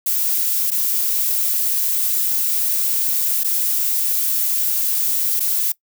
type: noise with dropouts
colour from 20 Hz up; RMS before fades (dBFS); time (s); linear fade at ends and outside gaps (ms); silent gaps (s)
violet; -19; 0.06-5.72; 5; 0.705-0.715 / 3.435-3.444 / 5.397-5.403
effects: noise-tail reverb RT60 0.1 s tail -21 dB re dry